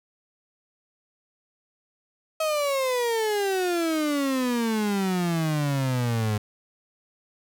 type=exponential sweep; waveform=35% pulse; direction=down; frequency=640 to 103.83 Hz; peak=-21 dBFS; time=2.4-6.38 s; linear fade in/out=5 ms; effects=none